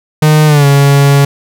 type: tone with pitch glide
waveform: 45% pulse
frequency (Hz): 153.3 to 140.58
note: D#3 to C#3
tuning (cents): -25 to +25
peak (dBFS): -4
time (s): 0.22-1.25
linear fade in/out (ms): 5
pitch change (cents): -150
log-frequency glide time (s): 0.46-0.66
effects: none